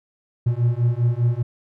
triangle beating tone pair, 117.3 / 122.3 Hz, A#2 / B2, +11 / -16 cents, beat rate 5 Hz, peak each -18 dBFS, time 0.46-1.43 s, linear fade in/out 10 ms, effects none

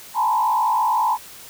sine tone with frequency modulation, 932.3 Hz, A#5, in tune, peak -16 dBFS, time 0.14-1.18 s, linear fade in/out 50 ms, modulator 54.3 Hz, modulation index 1.6, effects white hiss -41 dBFS RMS until 1.49 s

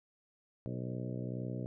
harmonic tone with a mistuned harmonic, 62 Hz, B1, 7 cents sharp, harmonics 2 / 3 / 4 / 5 / 6 / 7 / 8 / 9 / 10, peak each -39 / -43 / -45 / -47 / -49 / -50 / -51 / -52 / -53 dBFS, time 0.66-1.66 s, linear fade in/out 0 ms, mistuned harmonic 8, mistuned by +21 cents, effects none

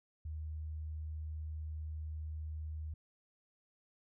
sine tone, 77.6 Hz, D#2, 4 cents flat, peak -39 dBFS, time 0.25-2.94 s, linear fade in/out 5 ms, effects none

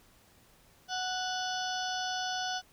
harmonic tone with a mistuned harmonic, 740 Hz, F#5, in tune, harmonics 1 / 2 / 4 / 5 / 6 / 7 / 8, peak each -35 / -38 / -41 / -42 / -43 / -43 / -44 dBFS, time 0.88-2.62 s, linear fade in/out 50 ms, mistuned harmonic 5, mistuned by -110 cents, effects pink hiss -62 dBFS RMS until 2.72 s

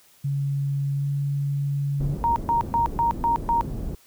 sine tone with pitch glide, 139.9 to 141.2 Hz, C#3 to C#3, +16 to +32 cents, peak -22 dBFS, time 0.24-2.15 s, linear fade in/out 10 ms, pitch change +16 cents, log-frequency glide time 0.94-1.06 s
pink low-pass noise, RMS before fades -31 dBFS, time 2-3.95 s, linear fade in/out 5 ms, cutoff 350 Hz, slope 12 dB/octave
sine tone bursts, 932.3 Hz, A#5, in tune, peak -18 dBFS, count 6, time 2.24-3.61 s, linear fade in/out 0 ms, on 120 ms, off 130 ms
effects white hiss -56 dBFS RMS until 4.06 s

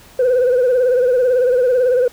sine tone with vibrato, 501 Hz, B4, 25 cents sharp, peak -9 dBFS, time 0.19-2.08 s, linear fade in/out 5 ms, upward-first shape sine, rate 18 Hz, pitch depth 69 cents each way, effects tanh soft clip ceiling -9 dBFS + pink hiss -44 dBFS RMS until 2.12 s

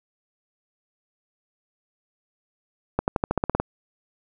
accelerating click train, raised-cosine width 1 ms, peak -7 dBFS, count 10, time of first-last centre 2.99-3.6 s, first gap 89 ms, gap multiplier 0.93, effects none

